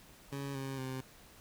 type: tone with pitch steps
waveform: 20% pulse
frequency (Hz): 139.3 / 135.02 / 130.88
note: C#3 / C#3 / C3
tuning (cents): +9 / -45 / +1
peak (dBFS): -33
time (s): 0.32-1.01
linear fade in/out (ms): 5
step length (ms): 230
effects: pink hiss -58 dBFS RMS until 1.4 s